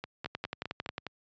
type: two click trains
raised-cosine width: 0.3 ms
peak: -21 / -18 dBFS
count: 6 / 9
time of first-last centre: 0.04-1.067 / 0.26-0.981 s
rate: 4.87 / 11.1 Hz
effects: high-pass 80 Hz 12 dB/octave + resampled to 16000 Hz